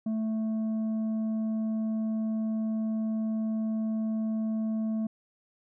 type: tone with tanh clipping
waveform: sine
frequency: 220 Hz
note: A3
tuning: in tune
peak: -28 dBFS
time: 0.06-5.07 s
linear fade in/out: 5 ms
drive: 5 dB
effects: none